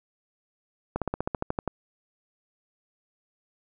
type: slowing click train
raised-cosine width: 1 ms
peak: -13 dBFS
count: 11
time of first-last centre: 0.96-1.677 s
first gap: 57 ms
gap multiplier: 1.05
effects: none